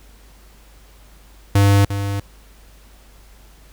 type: tone with echo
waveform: square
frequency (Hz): 100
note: G2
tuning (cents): +35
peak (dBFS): -11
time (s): 1.55-1.85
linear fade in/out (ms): 5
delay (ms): 350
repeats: 1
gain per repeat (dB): -10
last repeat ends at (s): 2.2
effects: added 50 Hz sine -45 dBFS peak until 3.72 s + pink hiss -51 dBFS RMS until 3.72 s